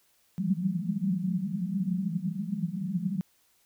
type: band-pass noise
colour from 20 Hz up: white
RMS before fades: -30 dBFS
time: 0.38-3.21 s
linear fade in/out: 0 ms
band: 170 to 200 Hz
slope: 96 dB/octave
effects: white hiss -67 dBFS RMS until 3.65 s